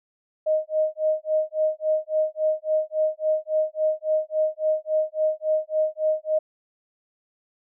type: tone with tremolo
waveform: sine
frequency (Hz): 622.3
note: D#5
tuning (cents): 0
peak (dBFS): -17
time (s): 0.46-6.39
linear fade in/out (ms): 10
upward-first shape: sine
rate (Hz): 3.6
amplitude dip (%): 100
effects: none